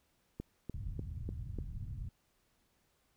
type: click train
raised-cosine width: 3 ms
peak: -27 dBFS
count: 5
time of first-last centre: 0.4-1.587 s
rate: 3.37 Hz
type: low-pass noise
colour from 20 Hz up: white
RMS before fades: -42 dBFS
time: 0.74-2.09 s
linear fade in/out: 5 ms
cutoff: 120 Hz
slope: 24 dB/octave
effects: pink hiss -75 dBFS RMS until 3.16 s